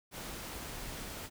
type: noise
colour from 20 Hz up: pink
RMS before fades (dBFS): -43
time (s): 0.11-1.3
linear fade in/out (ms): 50
effects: none